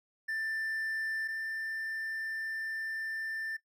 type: tone pair in turn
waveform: triangle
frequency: 1776 / 1782.7 Hz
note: A6 / A6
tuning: +16 / +22 cents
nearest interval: unison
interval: 6 cents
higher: second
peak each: -31 / -33 dBFS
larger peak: first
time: 0.28-1.28 / 1.28-3.57 s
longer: second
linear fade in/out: 10 ms
effects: noise-tail reverb RT60 0.1 s tail -17 dB re dry